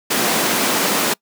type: high-pass noise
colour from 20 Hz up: pink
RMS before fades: -18 dBFS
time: 0.1-1.14 s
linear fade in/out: 10 ms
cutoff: 200 Hz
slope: 24 dB/octave
effects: noise-tail reverb RT60 0.1 s tail -25 dB re dry